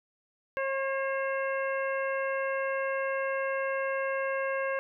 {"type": "harmonic tone with a mistuned harmonic", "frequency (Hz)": 540, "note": "C#5", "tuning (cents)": -45, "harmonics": [1, 2, 3, 4, 5], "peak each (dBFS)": [-30, -36, -35, -40, -42], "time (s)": [0.57, 4.79], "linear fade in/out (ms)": 0, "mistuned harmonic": 4, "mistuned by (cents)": -25, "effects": []}